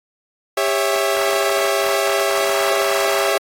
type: chord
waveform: sawtooth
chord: C# diminished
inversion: second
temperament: equal with one note detuned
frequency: 400.5 / 554.4 / 659.3 Hz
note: G4 / C#5 / E5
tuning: +37 / 0 / 0 cents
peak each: -17 dBFS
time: 0.57-3.38 s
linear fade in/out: 5 ms
effects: AAC 48 kbps